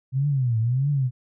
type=tone with vibrato; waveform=sine; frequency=127.2 Hz; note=C3; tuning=48 cents flat; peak=-19 dBFS; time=0.12-1.11 s; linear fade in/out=50 ms; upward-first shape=triangle; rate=1.6 Hz; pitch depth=260 cents each way; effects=none